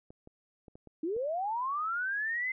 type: clicks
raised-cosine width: 2 ms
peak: -37 dBFS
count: 6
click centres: 0.105 / 0.274 / 0.682 / 0.755 / 0.873 / 1.165 s
type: linear sweep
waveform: sine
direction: up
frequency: 300.7 to 2079 Hz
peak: -30 dBFS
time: 1.03-2.52 s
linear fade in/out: 5 ms
effects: none